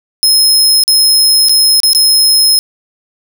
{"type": "tone with dropouts", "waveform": "sawtooth", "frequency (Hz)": 5150, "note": "E8", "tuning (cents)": -41, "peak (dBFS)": -3, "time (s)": [0.23, 2.59], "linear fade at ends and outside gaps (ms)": 0, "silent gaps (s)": [[0.837, 0.879], [1.486, 1.494], [1.802, 1.833], [1.932, 1.949]], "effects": []}